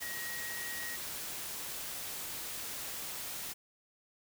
sine tone in noise, 1894 Hz, A#6, 27 cents sharp, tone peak -41 dBFS, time 0.01-0.97 s, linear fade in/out 20 ms, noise white, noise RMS -41 dBFS, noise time 0-3.54 s, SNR -3 dB, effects none

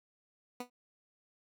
15% pulse tone with exponential decay, 246.4 Hz, B3, 4 cents flat, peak -29 dBFS, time 0.6-0.7 s, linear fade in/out 5 ms, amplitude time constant 20 ms, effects none

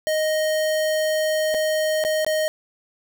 square tone with dropouts, 622.3 Hz, D#5, in tune, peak -20 dBFS, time 0.07-2.48 s, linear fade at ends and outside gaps 0 ms, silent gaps 1.542-1.546 / 2.039-2.049 / 2.247-2.265 s, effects none

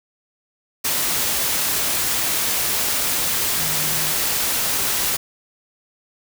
sine tone in noise, 155.56 Hz, D#3, in tune, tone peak -32 dBFS, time 3.58-4.12 s, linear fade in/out 10 ms, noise white, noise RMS -21 dBFS, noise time 0.84-5.17 s, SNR -14 dB, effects none

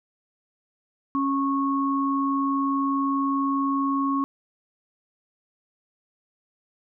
sine tone pair together, 275.2 / 1100 Hz, C#4 / C#6, -12 / -14 cents, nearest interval 2 octaves, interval 2398 cents, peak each -23 / -25 dBFS, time 1.15-4.24 s, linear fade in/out 0 ms, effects none

